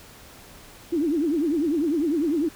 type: tone with vibrato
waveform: sine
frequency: 312.3 Hz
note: D#4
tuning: 7 cents sharp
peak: -20 dBFS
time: 0.92-2.49 s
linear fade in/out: 10 ms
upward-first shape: triangle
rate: 10 Hz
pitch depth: 240 cents each way
effects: pink hiss -47 dBFS RMS until 2.55 s